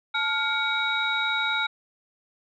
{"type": "tone cluster", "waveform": "sine", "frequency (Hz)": [873, 1406, 2252, 3812], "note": ["A5", "F6", "C#7", "A#7"], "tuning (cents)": [-14, 11, 27, 38], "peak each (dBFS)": [-31, -26, -29, -28], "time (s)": [0.14, 1.67], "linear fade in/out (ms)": 10, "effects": ["tanh soft clip ceiling -12 dBFS"]}